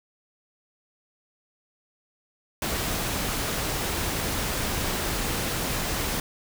pink noise, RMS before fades -28 dBFS, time 2.62-6.2 s, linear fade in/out 2 ms, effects none

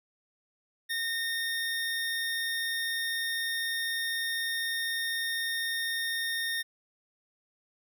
25% pulse tone, 1836 Hz, A#6, 27 cents flat, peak -26 dBFS, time 0.89-6.63 s, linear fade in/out 20 ms, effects none

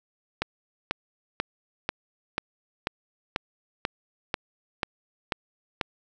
click train, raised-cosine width 0.3 ms, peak -9 dBFS, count 12, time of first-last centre 0.42-5.812 s, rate 2.04 Hz, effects none

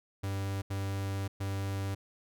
45% pulse tone bursts at uneven times, 98 Hz, G2, in tune, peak -32 dBFS, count 3, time 0.23-0.62 / 0.7-1.28 / 1.4-1.95 s, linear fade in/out 10 ms, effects none

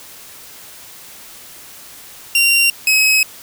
sawtooth tone pair in turn, 2763 / 2554 Hz, F7 / D#7, -19 / +45 cents, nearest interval minor second, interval 136 cents, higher first, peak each -7 dBFS, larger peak neither, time 2.35-2.7 / 2.87-3.23 s, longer second, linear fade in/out 2 ms, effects white hiss -38 dBFS RMS until 3.42 s

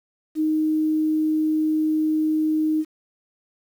sine tone, 311.1 Hz, D#4, in tune, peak -18 dBFS, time 0.35-2.85 s, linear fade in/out 50 ms, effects 8-bit

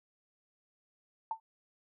sine tone with exponential decay, 892 Hz, A5, 23 cents sharp, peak -28 dBFS, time 1.31-1.4 s, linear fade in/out 2 ms, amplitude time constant 19 ms, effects none

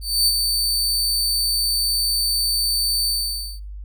sawtooth tone with ADSR envelope, 4561 Hz, C#8, 49 cents sharp, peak -11 dBFS, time 0.01-3.6 s, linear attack 260 ms, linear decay 42 ms, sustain -5 dB, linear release 530 ms, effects noise-tail reverb RT60 0.4 s tail -24 dB re dry + added 50 Hz sine -31 dBFS peak until 3.84 s

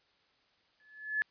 sine tone with exponential growth, 1720 Hz, A6, 40 cents flat, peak -25 dBFS, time 0.8-1.22 s, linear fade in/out 0 ms, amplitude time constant 90 ms, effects white hiss -70 dBFS RMS until 1.3 s + resampled to 11025 Hz

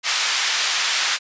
white band-pass noise, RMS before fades -21 dBFS, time 0.03-1.19 s, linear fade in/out 50 ms, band 1200 to 5100 Hz, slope 12 dB/octave, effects resampled to 16000 Hz

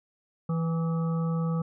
harmonic tone with a mistuned harmonic, 164.81 Hz, E3, in tune, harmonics 1 / 3 / 5 / 7 / 8, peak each -25 / -37 / -45 / -42 / -44 dBFS, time 0.49-1.62 s, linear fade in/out 5 ms, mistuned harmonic 8, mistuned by -46 cents, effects none

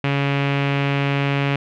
sawtooth tone with low-pass filter, 140.2 Hz, C#3, 20 cents sharp, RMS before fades -20 dBFS, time 0.04-1.56 s, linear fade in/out 2 ms, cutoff 2600 Hz, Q 3, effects none

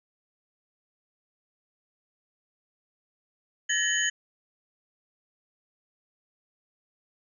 sine tone cluster, 1712 / 1873 / 3025 / 6700 Hz, A6 / A#6 / F#7 / G#8, -48 / +8 / +38 / +14 cents, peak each -29 dBFS, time 3.69-4.1 s, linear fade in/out 10 ms, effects none

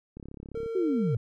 click train, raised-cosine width 3 ms, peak -29 dBFS, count 18, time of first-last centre 0.17-0.661 s, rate 34.6 Hz
triangle tone, 455.8 Hz, A#4, 39 cents flat, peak -29 dBFS, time 0.55-1.15 s, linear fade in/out 2 ms
sine linear sweep, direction down, 390.2 to 103.83 Hz, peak -24 dBFS, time 0.75-1.17 s, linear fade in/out 5 ms
effects none

